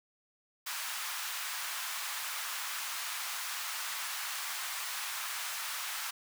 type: high-pass noise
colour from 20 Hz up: pink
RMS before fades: -38 dBFS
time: 0.66-6.11 s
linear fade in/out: 10 ms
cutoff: 1000 Hz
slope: 24 dB/octave
effects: none